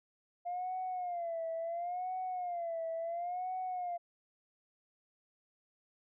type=tone with vibrato; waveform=sine; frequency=698.5 Hz; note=F5; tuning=in tune; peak=-34 dBFS; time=0.45-3.98 s; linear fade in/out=20 ms; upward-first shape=sine; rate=0.72 Hz; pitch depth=110 cents each way; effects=tanh soft clip ceiling -31 dBFS